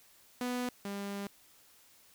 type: tone pair in turn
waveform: sawtooth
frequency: 247.5 / 200.2 Hz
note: B3 / G3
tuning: +4 / +37 cents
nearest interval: major third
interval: 367 cents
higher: first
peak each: -29 / -33 dBFS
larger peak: first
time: 0.41-0.69 / 0.85-1.27 s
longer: second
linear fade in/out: 2 ms
effects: white hiss -62 dBFS RMS until 2.14 s